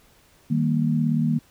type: chord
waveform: sine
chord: Eb major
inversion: none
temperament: equal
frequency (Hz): 155.56 / 196 / 233.1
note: Eb3 / G3 / Bb3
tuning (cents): 0 / 0 / 0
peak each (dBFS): -22 / -28 / -22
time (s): 0.5-1.39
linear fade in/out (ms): 10
effects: pink hiss -57 dBFS RMS until 1.5 s